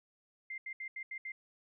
sine tone bursts at uneven times, 2093 Hz, C7, in tune, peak -39 dBFS, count 6, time 0.5-0.58 / 0.66-0.73 / 0.8-0.88 / 0.96-1.03 / 1.11-1.18 / 1.25-1.32 s, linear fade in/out 5 ms, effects none

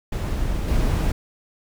brown noise with level steps, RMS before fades -24 / -20 dBFS, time 0.12-1.12 s, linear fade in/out 5 ms, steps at 0.68 s, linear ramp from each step 5 ms, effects none

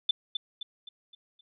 sine tone with echo, 3520 Hz, A7, in tune, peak -20 dBFS, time 0.09-0.11 s, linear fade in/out 5 ms, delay 260 ms, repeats 5, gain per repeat -7 dB, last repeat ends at 1.41 s, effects none

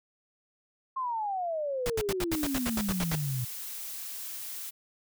sine exponential sweep, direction down, 1078 to 120 Hz, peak -29 dBFS, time 0.96-3.45 s, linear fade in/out 10 ms
pink noise bursts, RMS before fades -32 dBFS, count 12, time 1.86-3.152 s, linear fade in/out 0 ms, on 38 ms, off 76 ms
blue noise, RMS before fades -39 dBFS, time 2.31-4.71 s, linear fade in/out 20 ms
effects none

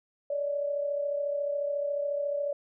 sine tone pair together, 573 / 607.1 Hz, D5 / D#5, -43 / -43 cents, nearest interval minor second, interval 100 cents, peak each -28 / -37 dBFS, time 0.3-2.53 s, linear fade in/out 5 ms, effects none

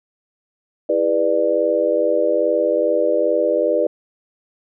sine chord, E dominant seventh, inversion none, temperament just, 329.6 / 412 / 494.4 / 593.3 Hz, E4 / G#4 / B4 / D5, 0 / -14 / +2 / +18 cents, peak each -23 / -23 / -19 / -18 dBFS, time 0.89-3.87 s, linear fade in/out 5 ms, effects none

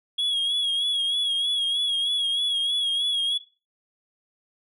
sine tone with vibrato, 3322 Hz, G#7, in tune, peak -19 dBFS, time 0.18-3.38 s, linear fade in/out 10 ms, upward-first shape sine, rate 3.2 Hz, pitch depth 47 cents each way, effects noise-tail reverb RT60 0.3 s tail -17 dB re dry + tanh soft clip ceiling -21 dBFS

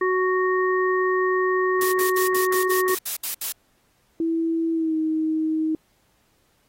harmonic tone, 370.7 Hz, F#4, 3 cents sharp, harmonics 1 / 3 / 5, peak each -20 / -25 / -27 dBFS, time 0.01-2.95 s, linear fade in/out 5 ms
blue noise bursts, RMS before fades -27 dBFS, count 10, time 1.81-3.522 s, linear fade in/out 2 ms, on 110 ms, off 68 ms
sine tone with pitch glide, 328.5 to 315.3 Hz, E4 to D#4, -6 to +23 cents, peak -20 dBFS, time 4.2-5.75 s, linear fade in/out 2 ms, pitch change -71 cents, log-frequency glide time 4.73-4.96 s
effects pink hiss -65 dBFS RMS until 6.68 s + AAC 48 kbps

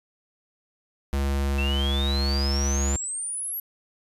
square tone, 69.3 Hz, C#2, in tune, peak -23 dBFS, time 1.13-2.96 s, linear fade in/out 0 ms
sine exponential sweep, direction up, 2637 to 11840 Hz, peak -28 dBFS, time 1.58-3.6 s, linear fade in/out 5 ms
effects resampled to 32000 Hz

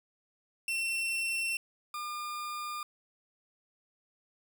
40% pulse tone pair in turn, 2705 / 1207.1 Hz, E7 / D6, +44 / +47 cents, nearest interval octave + major second, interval 1397 cents, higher first, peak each -29 / -35 dBFS, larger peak first, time 0.68-1.57 / 1.94-2.83 s, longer neither, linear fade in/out 2 ms, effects none

